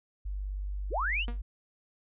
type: tone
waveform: sine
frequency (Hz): 48.98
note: G1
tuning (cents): -1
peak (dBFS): -32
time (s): 0.25-1.42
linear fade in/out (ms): 10
type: linear sweep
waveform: sine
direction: up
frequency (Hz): 241 to 3120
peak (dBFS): -28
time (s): 0.9-1.26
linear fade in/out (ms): 50
type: tone with exponential decay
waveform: sawtooth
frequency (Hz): 237.7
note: A#3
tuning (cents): +34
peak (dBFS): -31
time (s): 1.28-1.41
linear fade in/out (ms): 0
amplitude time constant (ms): 27
effects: resampled to 8000 Hz